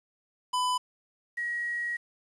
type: tone pair in turn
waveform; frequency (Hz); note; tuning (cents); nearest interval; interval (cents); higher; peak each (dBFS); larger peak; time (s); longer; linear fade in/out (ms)
square / sine; 1000 / 1903.6; B5 / A#6; +21 / +36; major seventh; 1115; second; -26 / -29; first; 0.53-0.78 / 1.37-1.97; second; 10
effects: resampled to 24000 Hz + 9-bit